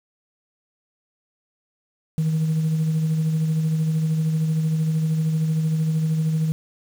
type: tone with tremolo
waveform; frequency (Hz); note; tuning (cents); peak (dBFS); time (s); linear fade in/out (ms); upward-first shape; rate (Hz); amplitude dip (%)
sine; 158.4; D#3; +31; -15; 2.18-6.52; 0; sine; 13; 40
effects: tanh soft clip ceiling -16 dBFS + 7-bit